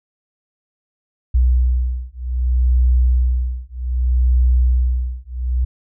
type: beating tone pair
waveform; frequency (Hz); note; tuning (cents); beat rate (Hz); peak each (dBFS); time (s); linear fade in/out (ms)
sine; 61.8 / 62.44; B1 / B1; +2 / +20; 0.64; -16 / -16; 1.34-5.65; 10
effects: none